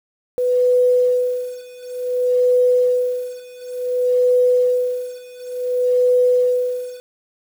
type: tone with tremolo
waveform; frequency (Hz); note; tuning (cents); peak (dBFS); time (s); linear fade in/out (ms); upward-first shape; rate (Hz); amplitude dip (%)
sine; 497.4; B4; +12; -11; 0.38-7; 0; sine; 0.56; 95
effects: 7-bit